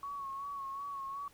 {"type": "tone with vibrato", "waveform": "sine", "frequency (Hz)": 1108.7, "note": "C#6", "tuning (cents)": 0, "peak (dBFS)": -38, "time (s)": [0.03, 1.28], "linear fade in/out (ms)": 2, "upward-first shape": "sine", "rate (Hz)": 2.7, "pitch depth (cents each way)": 40, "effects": ["pink hiss -63 dBFS RMS until 1.33 s"]}